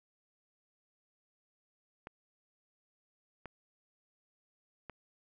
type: clicks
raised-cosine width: 0.5 ms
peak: -29 dBFS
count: 3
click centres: 2.071 / 3.457 / 4.897 s
effects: none